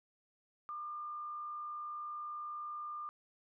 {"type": "tone with frequency modulation", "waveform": "sine", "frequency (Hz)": 1200, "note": "D6", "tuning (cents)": 37, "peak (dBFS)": -40, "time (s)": [0.69, 3.09], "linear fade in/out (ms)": 0, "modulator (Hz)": 61.7, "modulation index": 0.26, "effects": []}